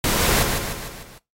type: noise with echo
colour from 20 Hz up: pink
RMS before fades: -20 dBFS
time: 0.04-0.43 s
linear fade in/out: 2 ms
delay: 150 ms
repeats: 5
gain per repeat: -5 dB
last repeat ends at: 1.18 s
effects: noise-tail reverb RT60 0.2 s tail -19 dB re dry + AAC 48 kbps